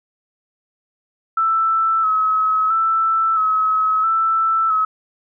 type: tone with vibrato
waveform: sine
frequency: 1304 Hz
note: E6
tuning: 19 cents flat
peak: -14 dBFS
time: 1.37-4.85 s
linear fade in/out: 5 ms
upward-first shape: square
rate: 0.75 Hz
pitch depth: 28 cents each way
effects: none